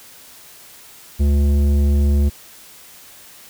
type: tone with tanh clipping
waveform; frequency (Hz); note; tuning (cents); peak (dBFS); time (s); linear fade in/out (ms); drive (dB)
triangle; 71.5; D2; -46; -14; 1.19-2.3; 20; 16
effects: white hiss -43 dBFS RMS until 3.49 s